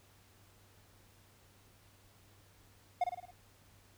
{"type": "tone with echo", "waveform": "triangle", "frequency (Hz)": 718, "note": "F5", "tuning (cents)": 48, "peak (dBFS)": -25, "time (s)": [3.01, 3.04], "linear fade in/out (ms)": 5, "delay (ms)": 54, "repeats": 5, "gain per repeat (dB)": -5, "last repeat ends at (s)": 3.31, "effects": ["added 98 Hz sine -65 dBFS peak until 3.97 s", "pink hiss -65 dBFS RMS until 3.97 s"]}